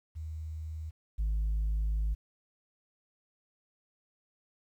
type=tone pair in turn; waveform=sine; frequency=78.9 / 52.86 Hz; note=D#2 / G#1; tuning=+25 / +31 cents; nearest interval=perfect fifth; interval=694 cents; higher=first; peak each=-36 / -25 dBFS; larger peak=second; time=0.15-0.91 / 1.18-2.15 s; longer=second; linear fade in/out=20 ms; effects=tanh soft clip ceiling -26 dBFS + 11-bit